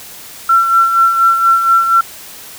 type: tone with tremolo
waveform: sine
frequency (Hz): 1353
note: E6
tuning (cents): +45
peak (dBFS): -5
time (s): 0.49-2.01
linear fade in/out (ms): 5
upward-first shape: sine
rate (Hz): 4.2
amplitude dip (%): 55
effects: white hiss -33 dBFS RMS until 2.58 s